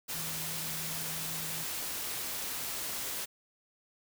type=tone in noise; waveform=sine; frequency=160.7 Hz; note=E3; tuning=44 cents flat; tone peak=-45 dBFS; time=0.13-1.65 s; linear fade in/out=20 ms; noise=white; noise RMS=-37 dBFS; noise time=0.08-3.26 s; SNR=-11 dB; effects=none